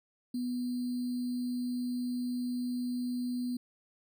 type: tone with sample-and-hold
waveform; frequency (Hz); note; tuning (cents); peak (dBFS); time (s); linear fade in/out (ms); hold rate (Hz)
sine; 246.9; B3; 0; -31; 0.34-3.57; 5; 4410
effects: none